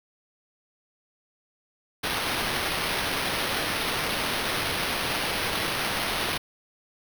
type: noise with sample-and-hold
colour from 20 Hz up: violet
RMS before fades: -28 dBFS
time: 2.03-6.38 s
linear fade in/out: 10 ms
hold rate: 7350 Hz
effects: none